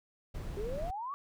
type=noise; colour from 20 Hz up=brown; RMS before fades=-39 dBFS; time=0.34-0.91 s; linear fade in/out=10 ms
type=exponential sweep; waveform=sine; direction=up; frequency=392 to 1168 Hz; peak=-36 dBFS; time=0.57-1.14 s; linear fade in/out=0 ms
effects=none